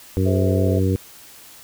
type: harmonic tone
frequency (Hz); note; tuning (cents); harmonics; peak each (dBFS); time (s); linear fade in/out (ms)
94.7; F#2; +41; 1 / 2 / 3 / 4 / 5; -18 / -24 / -24 / -26 / -27; 0.17-0.96; 0
type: chord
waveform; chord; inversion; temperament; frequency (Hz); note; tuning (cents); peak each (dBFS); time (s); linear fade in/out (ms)
sine; Ab augmented; none; just; 415.3 / 519.1 / 648.9; Ab4 / C5 / E5; 0 / -14 / -27; -29 / -26 / -28; 0.25-0.8; 20
effects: white hiss -44 dBFS RMS until 1.63 s